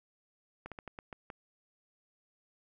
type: slowing click train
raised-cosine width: 0.5 ms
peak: -28 dBFS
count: 7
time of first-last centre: 0.66-1.302 s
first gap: 57 ms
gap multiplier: 1.25
effects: none